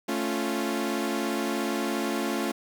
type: chord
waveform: sawtooth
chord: A augmented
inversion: none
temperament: equal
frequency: 220 / 277.2 / 349.2 Hz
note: A3 / C#4 / E#4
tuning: 0 / 0 / 0 cents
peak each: -27 dBFS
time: 0.08-2.52 s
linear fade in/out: 10 ms
effects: 9-bit